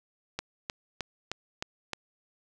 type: click train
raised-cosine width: 0.2 ms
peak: -15 dBFS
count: 6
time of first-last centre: 0.39-1.933 s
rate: 3.24 Hz
effects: none